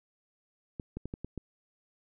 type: clicks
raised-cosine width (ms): 3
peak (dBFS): -24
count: 6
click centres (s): 0.798 / 0.97 / 1.056 / 1.139 / 1.246 / 1.377
effects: none